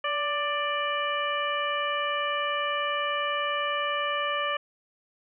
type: harmonic tone with a mistuned harmonic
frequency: 590 Hz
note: D5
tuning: 8 cents sharp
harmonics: 1 / 2 / 3 / 4 / 5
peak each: -32 / -29 / -33 / -35 / -34 dBFS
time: 0.04-4.57 s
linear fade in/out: 5 ms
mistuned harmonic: 1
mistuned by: -36 cents
effects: none